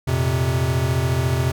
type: chord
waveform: square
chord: F suspended fourth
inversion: none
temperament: equal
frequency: 87.31 / 116.54 / 130.81 Hz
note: F2 / Bb2 / C3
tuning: 0 / 0 / 0 cents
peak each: -24 / -26 / -21 dBFS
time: 0.07-1.52 s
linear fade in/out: 10 ms
effects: none